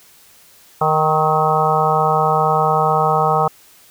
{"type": "harmonic tone with a mistuned harmonic", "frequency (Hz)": 155.56, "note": "D#3", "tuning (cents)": 0, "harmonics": [1, 3, 4, 5, 6, 7, 8], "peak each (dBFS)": [-22, -21, -23, -17, -23, -21, -20], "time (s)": [0.81, 3.48], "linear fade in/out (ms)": 5, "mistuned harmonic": 8, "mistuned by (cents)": 41, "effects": ["white hiss -48 dBFS RMS until 3.9 s"]}